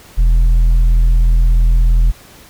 triangle tone with tanh clipping, 41.5 Hz, E1, 12 cents sharp, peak -8 dBFS, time 0.17-2.12 s, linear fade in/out 20 ms, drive 9 dB, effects pink hiss -41 dBFS RMS until 2.49 s

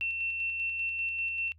sine tone with tremolo, 2700 Hz, E7, 41 cents sharp, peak -29 dBFS, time 0.01-1.52 s, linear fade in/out 0 ms, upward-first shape square, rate 5.1 Hz, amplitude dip 30%, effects noise-tail reverb RT60 0.1 s tail -24 dB re dry + added 80 Hz sine -55 dBFS peak until 1.58 s

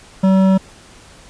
triangle tone with hard clipping, 190.7 Hz, G3, 47 cents flat, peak -11 dBFS, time 0.23-0.58 s, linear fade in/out 10 ms, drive 15 dB, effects pink hiss -43 dBFS RMS until 1.29 s + resampled to 22050 Hz

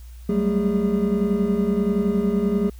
triangle tone cluster, 188.5 / 199.1 / 220.6 / 408.1 Hz, F#3 / G3 / A3 / G#4, +32 / +27 / +5 / -30 cents, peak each -22 dBFS, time 0.29-2.7 s, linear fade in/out 5 ms, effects added 60 Hz sine -37 dBFS peak until 2.79 s + white hiss -55 dBFS RMS until 2.79 s

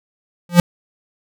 square tone with exponential growth, 174.61 Hz, F3, in tune, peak -3 dBFS, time 0.49-0.6 s, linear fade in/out 2 ms, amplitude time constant 23 ms, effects none

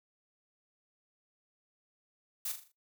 blue noise with echo, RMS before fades -36 dBFS, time 2.45-2.52 s, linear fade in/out 5 ms, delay 40 ms, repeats 5, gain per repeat -7 dB, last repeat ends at 2.72 s, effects noise-tail reverb RT60 0.2 s tail -22 dB re dry

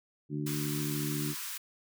harmonic tone, 74 Hz, D2, 14 cents sharp, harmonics 2 / 3 / 4 / 5, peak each -34 / -41 / -36 / -42 dBFS, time 0.29-1.35 s, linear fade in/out 50 ms
white high-pass noise, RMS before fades -39 dBFS, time 0.46-1.58 s, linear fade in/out 10 ms, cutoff 930 Hz, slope 96 dB/octave
effects none

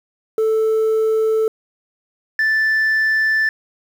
sine tone pair in turn, 440 / 1760 Hz, A4 / A6, 0 / 0 cents, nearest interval 2 octaves, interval 2400 cents, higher second, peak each -11 dBFS, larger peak neither, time 0.38-1.48 / 2.39-3.49 s, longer neither, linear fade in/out 2 ms, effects tanh soft clip ceiling -13 dBFS + 7-bit

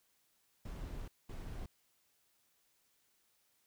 brown noise bursts at uneven times, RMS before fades -44 dBFS, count 2, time 0.65-1.08 / 1.29-1.66 s, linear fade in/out 5 ms, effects white hiss -75 dBFS RMS until 3.66 s

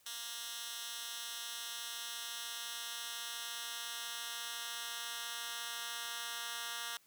10% pulse tone with high-pass filter sweep, 234.2 Hz, A#3, 8 cents sharp, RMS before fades -43 dBFS, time 0.06-6.97 s, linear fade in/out 2 ms, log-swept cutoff 3300 to 2000 Hz, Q 0.87, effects white hiss -68 dBFS RMS until 7.06 s

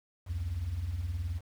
sine beating tone pair, 69.3 / 88.3 Hz, C#2 / F2, 0 / +20 cents, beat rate 19 Hz, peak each -36 / -31 dBFS, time 0.26-1.41 s, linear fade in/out 50 ms, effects tanh soft clip ceiling -28 dBFS + 9-bit

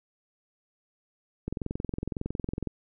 click train, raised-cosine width 3 ms, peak -18 dBFS, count 27, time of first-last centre 1.48-2.673 s, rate 21.8 Hz, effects none

